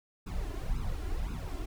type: noise with flanger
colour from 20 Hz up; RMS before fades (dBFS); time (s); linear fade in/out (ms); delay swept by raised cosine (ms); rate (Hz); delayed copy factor
brown; -34; 0.26-1.66; 10; 0.77 to 2.97; 1.9; +0.9
effects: none